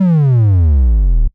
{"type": "exponential sweep", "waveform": "triangle", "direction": "down", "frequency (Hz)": [196, 34.55], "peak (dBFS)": -5, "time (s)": [0, 1.28], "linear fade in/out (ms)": 10, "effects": ["noise-tail reverb RT60 0.1 s tail -23 dB re dry"]}